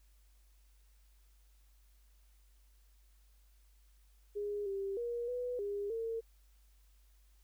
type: tone with pitch steps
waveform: sine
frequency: 411.2 / 392.8 / 475 / 493.4 / 405.5 / 454.5 Hz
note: G#4 / G4 / A#4 / B4 / G#4 / A#4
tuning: -17 / +4 / +33 / -2 / -41 / -44 cents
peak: -35 dBFS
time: 4.35-6.21 s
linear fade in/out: 20 ms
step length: 310 ms
effects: added 50 Hz sine -62 dBFS peak until 7.43 s + white hiss -74 dBFS RMS until 7.43 s